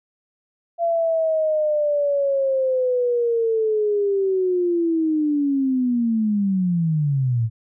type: linear sweep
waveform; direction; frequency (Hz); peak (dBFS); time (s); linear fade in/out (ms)
sine; down; 683 to 108.6; -17; 0.78-7.5; 50
effects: none